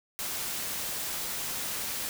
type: noise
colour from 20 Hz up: white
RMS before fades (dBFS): -34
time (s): 0.19-2.09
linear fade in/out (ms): 0
effects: none